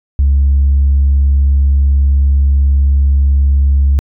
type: tone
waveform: sine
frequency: 69.3 Hz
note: C#2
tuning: in tune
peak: -5 dBFS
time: 0.19-3.99 s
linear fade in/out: 0 ms
effects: tanh soft clip ceiling -4 dBFS